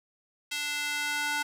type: tone with high-pass filter sweep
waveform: square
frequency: 293.7 Hz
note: D4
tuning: in tune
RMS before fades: -31 dBFS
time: 0.51-1.43 s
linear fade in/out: 10 ms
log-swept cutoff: 2600 to 1200 Hz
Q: 1.4
effects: low-pass 12000 Hz 12 dB/octave + 9-bit